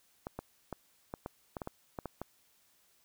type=clicks; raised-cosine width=1 ms; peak=-24 dBFS; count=11; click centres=0.269 / 0.39 / 0.727 / 1.139 / 1.261 / 1.568 / 1.618 / 1.674 / 1.988 / 2.057 / 2.216 s; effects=white hiss -69 dBFS RMS until 3.04 s